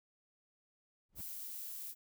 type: noise with exponential growth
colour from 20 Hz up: brown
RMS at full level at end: -45 dBFS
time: 1.09-1.21 s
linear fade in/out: 1 ms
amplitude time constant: 25 ms
type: noise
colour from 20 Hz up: violet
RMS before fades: -45 dBFS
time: 1.15-1.95 s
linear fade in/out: 50 ms
effects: none